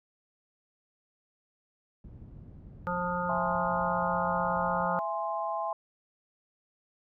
white low-pass noise, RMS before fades -48 dBFS, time 2.04-4.86 s, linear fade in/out 2 ms, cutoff 130 Hz, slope 12 dB/octave
harmonic tone, 177.4 Hz, F3, 27 cents sharp, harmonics 1 / 3 / 5 / 7 / 8, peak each -35 / -35 / -34 / -34 / -38 dBFS, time 2.87-4.99 s, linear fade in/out 0 ms
sine chord, E augmented, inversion none, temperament equal with one note detuned, 665.4 / 830.6 / 1046.5 Hz, E5 / G#5 / B#5, +16 / 0 / 0 cents, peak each -34 dBFS, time 3.29-5.73 s, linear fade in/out 2 ms
effects none

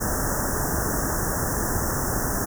pink band-stop noise, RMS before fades -25 dBFS, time 0-2.46 s, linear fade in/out 20 ms, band 1800 to 5500 Hz, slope 96 dB/octave, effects none

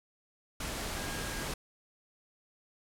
sine tone in noise, 1628 Hz, G#6, 35 cents flat, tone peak -45 dBFS, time 0.96-1.45 s, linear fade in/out 5 ms, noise pink, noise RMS -37 dBFS, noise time 0.6-1.54 s, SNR -11 dB, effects low-pass 12000 Hz 12 dB/octave

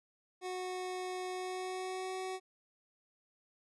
25% pulse tone with pitch glide, 367.5 to 374.8 Hz, F#4 to F#4, -12 to +22 cents, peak -34 dBFS, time 0.41-2.4 s, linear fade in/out 50 ms, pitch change +34 cents, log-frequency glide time 1.31-2.14 s, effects resampled to 24000 Hz

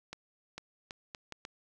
accelerating click train, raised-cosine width 0.2 ms, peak -24 dBFS, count 6, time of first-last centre 0.13-1.451 s, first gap 450 ms, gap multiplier 0.73, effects none

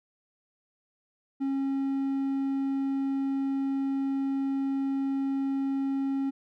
triangle tone, 272.3 Hz, C#4, 31 cents flat, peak -24 dBFS, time 1.4-6.31 s, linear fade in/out 20 ms, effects none

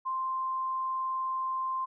sine tone, 1046.5 Hz, C6, in tune, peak -29 dBFS, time 0.05-1.86 s, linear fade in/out 20 ms, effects none

